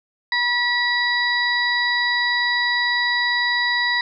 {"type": "harmonic tone with a mistuned harmonic", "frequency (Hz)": 969, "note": "B5", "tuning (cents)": -33, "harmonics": [1, 2, 4, 5], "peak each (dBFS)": [-26, -19, -25, -29], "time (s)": [0.32, 4.01], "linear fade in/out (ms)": 2, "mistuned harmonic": 4, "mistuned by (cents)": 17, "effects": []}